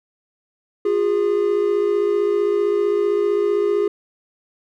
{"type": "tone pair together", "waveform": "triangle", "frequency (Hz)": [353.8, 409.3], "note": ["F4", "G#4"], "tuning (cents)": [23, -25], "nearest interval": "minor third", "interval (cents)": 252, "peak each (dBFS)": [-20, -15], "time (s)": [0.85, 3.88], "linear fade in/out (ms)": 5, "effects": []}